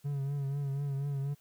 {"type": "tone with vibrato", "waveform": "triangle", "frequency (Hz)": 140, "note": "C#3", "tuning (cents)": 18, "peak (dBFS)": -29, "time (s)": [0.04, 1.35], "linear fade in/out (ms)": 20, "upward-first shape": "triangle", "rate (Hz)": 4.1, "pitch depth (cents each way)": 57, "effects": ["white hiss -67 dBFS RMS until 1.4 s"]}